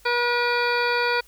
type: harmonic tone with a mistuned harmonic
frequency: 482 Hz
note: B4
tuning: 42 cents flat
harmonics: 1 / 2 / 3 / 4 / 5 / 7 / 8 / 9 / 10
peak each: -25 / -26 / -25 / -32 / -28 / -38 / -38 / -32 / -40 dBFS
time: 0.05-1.21 s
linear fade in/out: 10 ms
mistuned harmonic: 9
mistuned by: +67 cents
effects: added 50 Hz sine -55 dBFS peak until 1.27 s + white hiss -55 dBFS RMS until 1.27 s